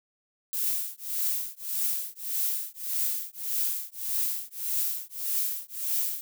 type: noise with tremolo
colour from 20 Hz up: violet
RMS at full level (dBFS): -26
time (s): 0.53-6.21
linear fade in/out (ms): 0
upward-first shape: triangle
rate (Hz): 1.7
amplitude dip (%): 100
effects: none